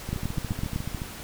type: two click trains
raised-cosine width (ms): 5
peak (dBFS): -19 / -15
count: 14 / 6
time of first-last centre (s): 0.09-1.019 / 0.13-0.761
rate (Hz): 14 / 7.93
effects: pink hiss -40 dBFS RMS until 1.23 s